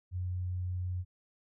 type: tone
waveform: sine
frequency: 90.6 Hz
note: F#2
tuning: 36 cents flat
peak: -32 dBFS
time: 0.11-1.05 s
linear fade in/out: 50 ms
effects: none